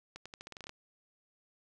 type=accelerating click train; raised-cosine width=0.2 ms; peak=-28 dBFS; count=11; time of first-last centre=0.16-0.694 s; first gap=96 ms; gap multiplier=0.86; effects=none